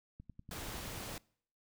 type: click train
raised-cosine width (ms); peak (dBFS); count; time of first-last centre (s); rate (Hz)
5; -37; 9; 0.2-0.977; 10.3
type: noise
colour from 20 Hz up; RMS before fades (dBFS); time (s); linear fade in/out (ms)
pink; -44; 0.51-1.18; 2
effects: noise-tail reverb RT60 0.6 s tail -25 dB re dry